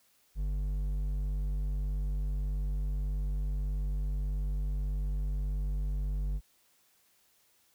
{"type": "tone with hard clipping", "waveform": "triangle", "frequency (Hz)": 49.17, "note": "G1", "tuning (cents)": 6, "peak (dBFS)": -31, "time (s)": [0.35, 6.41], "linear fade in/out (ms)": 50, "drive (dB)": 10, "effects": ["white hiss -68 dBFS RMS until 7.74 s"]}